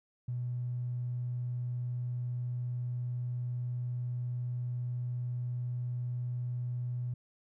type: tone with tanh clipping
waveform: triangle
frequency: 122.8 Hz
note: B2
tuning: 9 cents flat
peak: -32 dBFS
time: 0.28-7.14 s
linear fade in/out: 5 ms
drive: 2 dB
effects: none